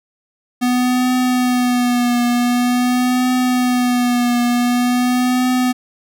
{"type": "tone with vibrato", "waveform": "square", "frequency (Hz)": 246.9, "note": "B3", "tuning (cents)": 0, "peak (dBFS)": -14, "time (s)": [0.61, 5.73], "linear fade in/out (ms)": 20, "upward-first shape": "triangle", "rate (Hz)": 0.46, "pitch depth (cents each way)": 42, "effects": []}